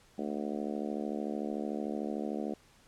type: harmonic tone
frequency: 73.42 Hz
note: D2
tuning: in tune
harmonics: 3 / 4 / 5 / 6 / 7 / 8 / 9 / 10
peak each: -37 / -39 / -41 / -43 / -44 / -45 / -46 / -47 dBFS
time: 0.18-2.54 s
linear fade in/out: 5 ms
effects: pink hiss -62 dBFS RMS until 2.87 s + low-pass 10000 Hz 12 dB/octave